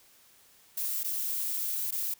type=noise with dropouts; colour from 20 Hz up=violet; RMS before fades=-32 dBFS; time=0.77-2.14 s; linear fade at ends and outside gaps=5 ms; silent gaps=1.034-1.044 / 1.91-1.922 s; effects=white hiss -60 dBFS RMS until 2.19 s